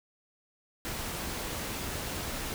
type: noise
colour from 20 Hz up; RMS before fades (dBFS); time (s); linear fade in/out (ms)
pink; -36; 0.85-2.54; 0
effects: none